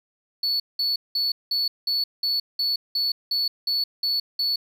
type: tone bursts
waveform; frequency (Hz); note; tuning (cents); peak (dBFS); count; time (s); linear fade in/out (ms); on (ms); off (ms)
sine; 4435; C#8; 0; -18; 12; 0.43-4.56; 5; 170; 190
effects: tanh soft clip ceiling -20 dBFS + 9-bit